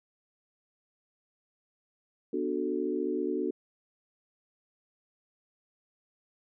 sine chord, B minor seventh, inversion none, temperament equal with one note detuned, 246.9 / 295.7 / 370 / 440 Hz, B3 / D4 / F#4 / A4, 0 / +12 / 0 / 0 cents, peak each -36 / -33 / -32 / -35 dBFS, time 2.33-3.51 s, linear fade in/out 5 ms, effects none

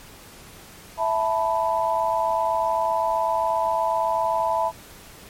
sine chord, E suspended fourth, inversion none, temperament equal, 659.3 / 880 / 987.8 Hz, E5 / A5 / B5, 0 / 0 / 0 cents, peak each -24 dBFS, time 0.97-4.72 s, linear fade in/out 50 ms, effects pink hiss -45 dBFS RMS until 5.29 s + MP3 64 kbps

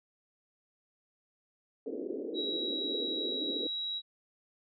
pink band-pass noise, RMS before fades -38 dBFS, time 1.86-3.67 s, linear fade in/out 2 ms, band 270 to 490 Hz, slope 48 dB/octave
sine tone, 3868 Hz, B7, 37 cents flat, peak -33 dBFS, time 2.34-4.02 s, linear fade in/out 50 ms
effects none

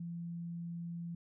sine tone, 170.2 Hz, F3, 44 cents flat, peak -39 dBFS, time 0-1.15 s, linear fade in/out 5 ms, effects none

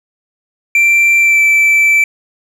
triangle tone with pitch glide, 2353 to 2325 Hz, D7 to D7, +3 to -18 cents, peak -5 dBFS, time 0.75-2.04 s, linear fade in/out 2 ms, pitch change -21 cents, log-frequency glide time 1.19-1.41 s, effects none

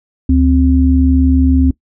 sine tone pair together, 73.41 / 261.6 Hz, D2 / C4, 0 / 0 cents, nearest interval octave + minor seventh, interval 2200 cents, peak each -10 dBFS, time 0.29-1.71 s, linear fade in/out 5 ms, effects noise-tail reverb RT60 0.1 s tail -20 dB re dry

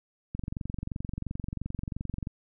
click train, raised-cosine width 5 ms, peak -21 dBFS, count 45, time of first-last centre 0.35-2.271 s, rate 22.9 Hz, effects none

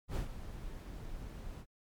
brown noise with ADSR envelope, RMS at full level -33 dBFS, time 0.08-1.66 s, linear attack 78 ms, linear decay 120 ms, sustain -11 dB, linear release 63 ms, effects MP3 96 kbps

